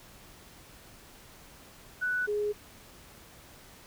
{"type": "tone pair in turn", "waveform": "sine", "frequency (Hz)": [1484, 416.4], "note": ["F#6", "G#4"], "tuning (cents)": [5, 5], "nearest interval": "octave + minor seventh", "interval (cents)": 2200, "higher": "first", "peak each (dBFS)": -27, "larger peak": "neither", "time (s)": [[2.01, 2.27], [2.27, 2.53]], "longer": "neither", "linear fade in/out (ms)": 20, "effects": ["pink hiss -53 dBFS RMS until 3.86 s"]}